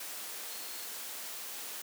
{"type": "tone in noise", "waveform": "sine", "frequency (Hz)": 4269, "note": "C8", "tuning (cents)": 34, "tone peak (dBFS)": -52, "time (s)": [0.5, 0.86], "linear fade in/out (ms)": 5, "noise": "white", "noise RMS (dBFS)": -42, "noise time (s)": [0, 1.82], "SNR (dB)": -13, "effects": ["high-pass 300 Hz 12 dB/octave"]}